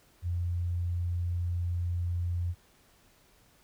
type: tone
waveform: sine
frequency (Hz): 87.31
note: F2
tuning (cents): 0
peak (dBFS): -28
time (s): 0.22-2.55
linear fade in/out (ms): 50
effects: pink hiss -63 dBFS RMS until 3.63 s